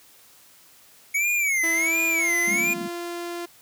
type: tone with vibrato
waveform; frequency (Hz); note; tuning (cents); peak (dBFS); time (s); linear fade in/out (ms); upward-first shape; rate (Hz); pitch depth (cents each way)
square; 2217; C#7; 0; -21; 1.14-2.74; 10; sine; 1.4; 160
type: tone with pitch glide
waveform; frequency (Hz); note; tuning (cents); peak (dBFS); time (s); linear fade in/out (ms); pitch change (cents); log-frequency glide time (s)
sawtooth; 329.6 to 345.6; E4 to F4; 0 to -18; -26; 1.63-3.46; 10; +82; 2.16-2.36
type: band-pass noise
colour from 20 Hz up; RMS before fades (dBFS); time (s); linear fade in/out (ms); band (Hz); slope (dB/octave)
pink; -34; 2.47-2.88; 5; 190 to 250; 48
effects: white hiss -53 dBFS RMS until 3.61 s + high-pass 60 Hz 12 dB/octave